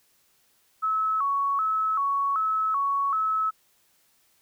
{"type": "tone with vibrato", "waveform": "sine", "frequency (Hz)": 1202, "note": "D6", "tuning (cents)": 40, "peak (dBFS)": -22, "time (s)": [0.82, 3.51], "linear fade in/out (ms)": 20, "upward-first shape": "square", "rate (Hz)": 1.3, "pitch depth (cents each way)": 130, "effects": ["white hiss -65 dBFS RMS until 4.41 s"]}